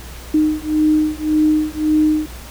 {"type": "beating tone pair", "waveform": "sine", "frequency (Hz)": [306.5, 308.3], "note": ["D#4", "D#4"], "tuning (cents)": [-26, -16], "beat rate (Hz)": 1.8, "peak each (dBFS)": -16, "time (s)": [0.34, 2.26], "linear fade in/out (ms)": 5, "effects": ["added 60 Hz sine -34 dBFS peak until 2.5 s", "pink hiss -37 dBFS RMS until 2.5 s"]}